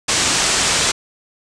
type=low-pass noise; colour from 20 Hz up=white; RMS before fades=-17 dBFS; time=0.08-0.92 s; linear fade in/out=10 ms; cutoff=8500 Hz; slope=48 dB/octave; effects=none